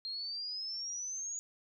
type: exponential sweep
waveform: sine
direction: up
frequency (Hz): 4186 to 6790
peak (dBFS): -37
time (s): 0.05-1.39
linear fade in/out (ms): 0
effects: none